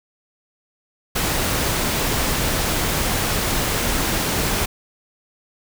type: noise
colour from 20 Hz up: pink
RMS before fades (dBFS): -21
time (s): 1.15-4.66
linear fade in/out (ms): 10
effects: none

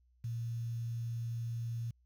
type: tone with quantisation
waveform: sine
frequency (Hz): 116.54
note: A#2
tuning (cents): 0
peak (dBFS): -35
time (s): 0.24-1.91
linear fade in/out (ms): 5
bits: 10
effects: added 61 Hz sine -66 dBFS peak until 2.05 s

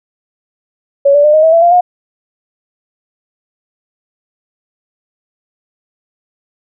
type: tone with pitch steps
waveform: sine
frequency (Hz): 560 / 580.1 / 600.9 / 622.4 / 644.8 / 667.9 / 691.8 / 716.6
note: C#5 / D5 / D5 / D#5 / E5 / E5 / F5 / F5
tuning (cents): +18 / -21 / +40 / 0 / -38 / +23 / -17 / +44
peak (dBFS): -4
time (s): 1.05-1.81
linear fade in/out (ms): 10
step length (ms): 95
effects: none

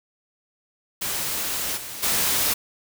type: noise with level steps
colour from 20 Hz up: white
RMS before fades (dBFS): -27 / -35 / -22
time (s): 1.01-2.54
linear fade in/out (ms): 10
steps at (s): 1.76 / 2.02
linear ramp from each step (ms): 20
effects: none

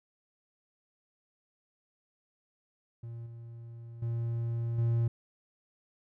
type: tone with level steps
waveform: triangle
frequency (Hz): 116.54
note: A#2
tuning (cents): 0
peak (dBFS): -37 / -41 / -28 / -23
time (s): 3.03-5.08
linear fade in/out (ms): 5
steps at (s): 3.26 / 4.02 / 4.78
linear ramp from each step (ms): 5
effects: none

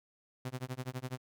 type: tone with tremolo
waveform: sawtooth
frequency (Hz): 128.1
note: C3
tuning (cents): -36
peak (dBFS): -31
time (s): 0.45-1.18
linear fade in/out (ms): 2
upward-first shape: sine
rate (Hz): 12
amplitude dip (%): 100
effects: none

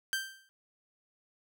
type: tone with exponential decay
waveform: sawtooth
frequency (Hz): 1568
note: G6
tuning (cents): 0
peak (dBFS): -24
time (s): 0.13-0.49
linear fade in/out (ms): 0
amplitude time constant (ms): 78
effects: none

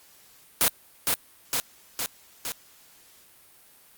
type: noise with echo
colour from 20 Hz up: white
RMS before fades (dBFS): -20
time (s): 0.61-0.68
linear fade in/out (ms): 0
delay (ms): 460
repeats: 4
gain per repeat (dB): -3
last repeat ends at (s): 2.52
effects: white hiss -55 dBFS RMS until 3.97 s + Opus 48 kbps

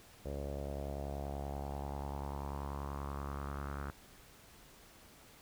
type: tone with low-pass filter sweep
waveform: sawtooth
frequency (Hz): 70.3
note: C#2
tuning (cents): +25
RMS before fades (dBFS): -41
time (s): 0.25-3.91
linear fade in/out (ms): 10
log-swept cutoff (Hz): 540 to 1400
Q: 4.2
effects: pink hiss -59 dBFS RMS until 5.41 s

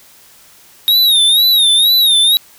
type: tone with vibrato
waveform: square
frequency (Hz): 3748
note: A#7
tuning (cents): +9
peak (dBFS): -8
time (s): 0.88-2.37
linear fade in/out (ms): 0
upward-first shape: sine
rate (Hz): 2.1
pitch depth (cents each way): 110
effects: white hiss -44 dBFS RMS until 2.58 s

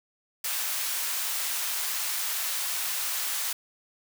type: high-pass noise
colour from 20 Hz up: white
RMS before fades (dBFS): -30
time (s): 0.44-3.53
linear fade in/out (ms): 5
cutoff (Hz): 900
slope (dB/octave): 12
effects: none

